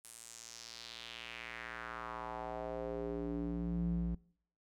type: tone with band-pass filter sweep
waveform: square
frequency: 58 Hz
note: A#1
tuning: 8 cents flat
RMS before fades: -41 dBFS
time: 0.04-4.15 s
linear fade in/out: 5 ms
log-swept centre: 10000 to 130 Hz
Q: 2.6
effects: noise-tail reverb RT60 0.6 s tail -24 dB re dry